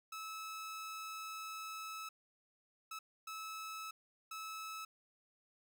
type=tone bursts at uneven times; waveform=sawtooth; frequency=1300 Hz; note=E6; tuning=24 cents flat; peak=-40 dBFS; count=4; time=0.12-2.09 / 2.91-2.99 / 3.27-3.91 / 4.31-4.85 s; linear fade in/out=5 ms; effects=none